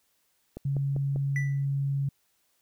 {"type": "click train", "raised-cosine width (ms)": 2, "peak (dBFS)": -24, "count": 4, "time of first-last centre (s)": [0.57, 1.161], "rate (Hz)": 5.08}
{"type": "tone", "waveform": "sine", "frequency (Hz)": 138.9, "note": "C#3", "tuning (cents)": 4, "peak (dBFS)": -25, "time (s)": [0.65, 2.09], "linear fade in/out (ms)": 5}
{"type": "tone with exponential decay", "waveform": "triangle", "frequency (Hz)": 1975.5, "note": "B6", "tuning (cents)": 0, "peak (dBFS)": -26, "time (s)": [1.36, 1.65], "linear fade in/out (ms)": 1, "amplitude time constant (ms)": 63}
{"effects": ["white hiss -71 dBFS RMS until 2.61 s"]}